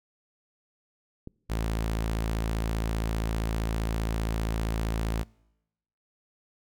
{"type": "click", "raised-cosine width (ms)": 3, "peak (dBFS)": -26, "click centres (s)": 1.274}
{"type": "tone", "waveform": "sawtooth", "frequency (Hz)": 55.2, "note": "A1", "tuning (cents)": 6, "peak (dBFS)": -23, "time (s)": [1.49, 5.24], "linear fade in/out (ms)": 20}
{"effects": ["noise-tail reverb RT60 0.9 s tail -25 dB re dry"]}